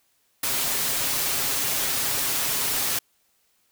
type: noise with comb filter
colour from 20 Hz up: white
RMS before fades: -25 dBFS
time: 0.43-2.99 s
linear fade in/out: 5 ms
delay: 7.4 ms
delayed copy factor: +0.5
effects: white hiss -67 dBFS RMS until 3.71 s